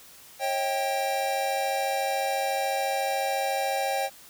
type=tone cluster; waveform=square; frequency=545 / 639 / 785 Hz; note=C#5 / D#5 / G5; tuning=-29 / +46 / +2 cents; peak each=-31 / -35 / -28 dBFS; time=0.39-4.1 s; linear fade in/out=50 ms; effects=white hiss -50 dBFS RMS until 4.29 s